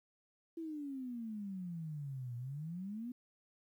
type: exponential two-way sweep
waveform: sine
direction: down then up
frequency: 335.5 to 118.3 to 252.2 Hz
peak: -40 dBFS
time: 0.57-3.12 s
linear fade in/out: 5 ms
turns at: 2.36 s
effects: 12-bit